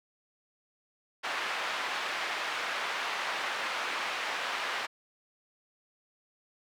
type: band-pass noise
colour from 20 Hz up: pink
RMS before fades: -34 dBFS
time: 1.23-4.87 s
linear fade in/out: 20 ms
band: 960 to 2900 Hz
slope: 12 dB/octave
effects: none